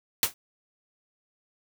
white noise with exponential decay, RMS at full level -18 dBFS, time 0.23-0.34 s, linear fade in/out 1 ms, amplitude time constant 22 ms, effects none

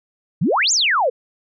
sine exponential two-way sweep, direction up then down, 133.5 to 7459 to 454.1 Hz, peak -14 dBFS, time 0.41-1.1 s, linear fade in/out 10 ms, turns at 0.72 s, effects none

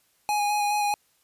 square tone with vibrato, 829 Hz, G#5, 3 cents flat, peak -23 dBFS, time 0.29-0.94 s, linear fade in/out 0 ms, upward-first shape square, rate 4.8 Hz, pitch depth 13 cents each way, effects white hiss -66 dBFS RMS until 1.23 s + resampled to 32000 Hz

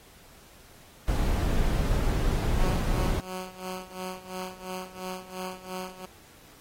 brown noise, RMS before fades -25 dBFS, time 1.08-3.2 s, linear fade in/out 0 ms
10% pulse tone with tremolo, 185 Hz, F#3, in tune, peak -24 dBFS, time 2.59-6.06 s, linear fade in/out 10 ms, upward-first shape sine, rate 2.9 Hz, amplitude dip 85%
effects pink hiss -54 dBFS RMS until 6.6 s + AAC 48 kbps

